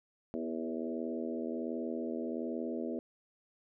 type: harmonic tone with a mistuned harmonic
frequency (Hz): 81.3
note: E2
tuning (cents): -23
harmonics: 3 / 4 / 5 / 6 / 7 / 8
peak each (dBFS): -38 / -40 / -42 / -44 / -45 / -46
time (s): 0.34-2.99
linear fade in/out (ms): 0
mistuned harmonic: 5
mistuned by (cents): -19
effects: none